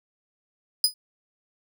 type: tone with exponential decay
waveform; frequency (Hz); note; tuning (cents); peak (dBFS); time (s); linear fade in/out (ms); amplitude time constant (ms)
sawtooth; 4978; D#8; 0; -10; 0.84-0.94; 2; 21
effects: none